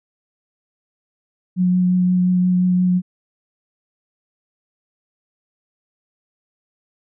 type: tone with vibrato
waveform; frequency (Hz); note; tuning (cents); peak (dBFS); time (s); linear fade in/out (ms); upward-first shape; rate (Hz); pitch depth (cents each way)
sine; 181.3; F#3; -35; -13; 1.56-3.02; 50; triangle; 5.7; 13
effects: none